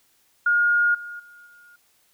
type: tone with level steps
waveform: sine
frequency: 1426 Hz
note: F6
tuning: 36 cents sharp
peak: -16 / -33 / -45 / -48 dBFS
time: 0.46-1.76 s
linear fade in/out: 5 ms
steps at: 0.94 / 1.19 / 1.46 s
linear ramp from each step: 10 ms
effects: white hiss -63 dBFS RMS until 2.13 s